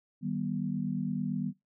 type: chord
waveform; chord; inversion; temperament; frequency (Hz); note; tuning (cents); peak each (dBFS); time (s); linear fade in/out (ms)
sine; Eb augmented; none; just; 155.56 / 194.45 / 243.1; Eb3 / G3 / B3; 0 / -14 / -27; -35 / -34 / -34; 0.21-1.53; 50
effects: noise-tail reverb RT60 0.2 s tail -20 dB re dry